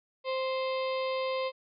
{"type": "harmonic tone with a mistuned harmonic", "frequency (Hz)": 523.3, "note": "C5", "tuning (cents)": 0, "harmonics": [1, 2, 4, 5, 6, 7, 8, 9], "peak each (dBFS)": [-30, -36, -42, -44, -46, -47, -48, -49], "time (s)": [0.24, 1.52], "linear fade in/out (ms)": 50, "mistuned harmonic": 9, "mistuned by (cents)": 37, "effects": []}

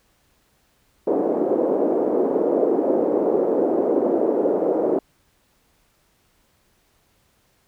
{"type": "band-pass noise", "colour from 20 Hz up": "white", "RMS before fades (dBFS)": -20, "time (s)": [1.07, 4.99], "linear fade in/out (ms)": 5, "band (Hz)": [300, 510], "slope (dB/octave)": 24, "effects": ["pink hiss -63 dBFS RMS until 7.67 s"]}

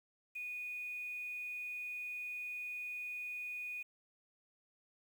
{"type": "tone with quantisation", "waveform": "sine", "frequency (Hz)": 2470, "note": "D#7", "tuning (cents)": -13, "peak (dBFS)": -40, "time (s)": [0.35, 3.83], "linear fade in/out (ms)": 10, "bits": 10, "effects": []}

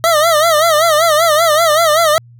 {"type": "tone with vibrato", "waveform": "25% pulse", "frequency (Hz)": 637, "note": "D#5", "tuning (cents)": 41, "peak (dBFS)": -5, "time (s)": [0.04, 2.18], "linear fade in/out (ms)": 0, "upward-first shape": "sine", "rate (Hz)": 5.2, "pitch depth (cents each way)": 120, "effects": ["added 119 Hz sine -38 dBFS peak until 2.39 s"]}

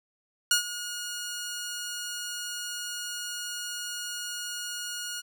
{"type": "tone with ADSR envelope", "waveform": "10% pulse", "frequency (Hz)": 1439, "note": "F#6", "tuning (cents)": -49, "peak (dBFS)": -10, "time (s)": [0.51, 5.22], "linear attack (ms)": 3, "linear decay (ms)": 110, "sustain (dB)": -15, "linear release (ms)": 29, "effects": []}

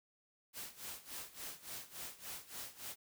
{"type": "noise with tremolo", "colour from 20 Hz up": "white", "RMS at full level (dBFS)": -45, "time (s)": [0.53, 2.96], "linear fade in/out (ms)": 50, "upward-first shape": "sine", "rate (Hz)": 3.5, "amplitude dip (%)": 85, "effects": []}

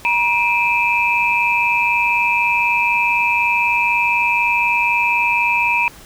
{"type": "tone cluster", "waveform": "sine", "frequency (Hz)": [954, 2380, 2582], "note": ["A#5", "D7", "E7"], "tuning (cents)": [40, 22, -37], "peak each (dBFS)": -18, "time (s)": [0.05, 5.88], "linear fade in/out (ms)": 0, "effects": ["pink hiss -41 dBFS RMS until 6.05 s"]}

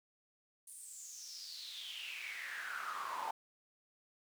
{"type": "noise with high-pass filter sweep", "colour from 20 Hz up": "brown", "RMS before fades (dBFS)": -45, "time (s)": [0.67, 3.31], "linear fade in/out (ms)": 5, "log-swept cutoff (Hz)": [9700, 870], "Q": 7, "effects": []}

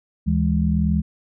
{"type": "tone cluster", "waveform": "sine", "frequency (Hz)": [75.8, 164.5, 205.5], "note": ["D#2", "E3", "G#3"], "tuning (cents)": [-45, -3, -18], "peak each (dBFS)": -21, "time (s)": [0.26, 1.02], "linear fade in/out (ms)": 20, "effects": []}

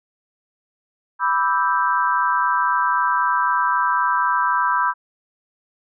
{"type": "chord", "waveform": "sine", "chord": "E minor seventh", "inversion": "second", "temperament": "equal", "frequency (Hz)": [987.8, 1174.7, 1318.5, 1568], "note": ["B5", "D6", "E6", "G6"], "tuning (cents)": [0, 0, 0, 0], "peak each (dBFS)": [-19, -24, -23, -23], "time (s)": [1.19, 4.94], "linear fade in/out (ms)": 50, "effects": []}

